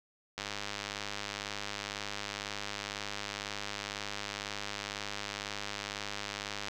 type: click train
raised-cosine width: 0.2 ms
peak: -19 dBFS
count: 644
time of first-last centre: 0.38-6.684 s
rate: 102 Hz
effects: none